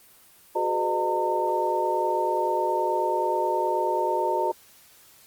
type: tone cluster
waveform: sine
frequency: 367.4 / 416.8 / 499.2 / 606 / 910 Hz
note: F#4 / G#4 / B4 / D#5 / A#5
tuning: -12 / +6 / +19 / -46 / -42 cents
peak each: -28 / -33 / -31 / -29 / -25 dBFS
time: 0.55-4.52 s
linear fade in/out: 10 ms
effects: white hiss -54 dBFS RMS until 5.26 s + Opus 24 kbps